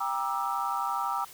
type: chord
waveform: sine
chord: E half-diminished seventh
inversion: first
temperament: just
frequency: 791.1 / 949.3 / 1186.7 / 1318.5 Hz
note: G5 / Bb5 / D6 / E6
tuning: +16 / +31 / +18 / 0 cents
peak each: -33 dBFS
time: 0-1.25 s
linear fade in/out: 10 ms
effects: white hiss -49 dBFS RMS until 1.33 s